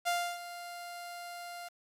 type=tone with ADSR envelope; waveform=sawtooth; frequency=698.5 Hz; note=F5; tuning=in tune; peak=-24 dBFS; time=0.05-1.69 s; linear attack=27 ms; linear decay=300 ms; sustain=-14 dB; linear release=15 ms; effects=resampled to 32000 Hz + 9-bit

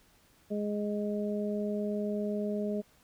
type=harmonic tone; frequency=207.7 Hz; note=G#3; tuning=in tune; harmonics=1 / 2 / 3; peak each=-32 / -35 / -37 dBFS; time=0.5-2.82 s; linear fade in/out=20 ms; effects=pink hiss -64 dBFS RMS until 3.03 s

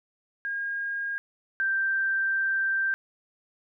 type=tone pair in turn; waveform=sine; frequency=1623 / 1569.5 Hz; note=G#6 / G6; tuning=-40 / +2 cents; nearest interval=minor second; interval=58 cents; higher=first; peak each=-28 / -23 dBFS; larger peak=second; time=0.45-1.18 / 1.6-2.94 s; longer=second; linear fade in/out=0 ms; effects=none

